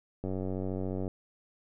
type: click train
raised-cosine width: 2 ms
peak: -22 dBFS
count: 80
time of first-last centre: 0.24-1.079 s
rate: 94.2 Hz
effects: none